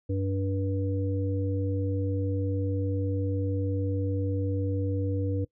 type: harmonic tone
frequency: 96.8 Hz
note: G2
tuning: 21 cents flat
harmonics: 1 / 3 / 5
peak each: -27 / -32 / -34 dBFS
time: 0.09-5.45 s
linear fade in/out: 10 ms
effects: noise-tail reverb RT60 0.1 s tail -21 dB re dry